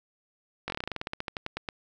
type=slowing click train; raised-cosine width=0.3 ms; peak=-16 dBFS; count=19; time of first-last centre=0.68-1.688 s; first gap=20 ms; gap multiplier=1.11; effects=none